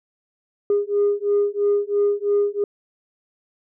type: beating tone pair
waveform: sine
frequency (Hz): 406.8 / 409.8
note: G#4 / G#4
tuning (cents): -36 / -23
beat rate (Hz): 3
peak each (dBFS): -19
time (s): 0.7-2.64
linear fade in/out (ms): 2
effects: tanh soft clip ceiling -12 dBFS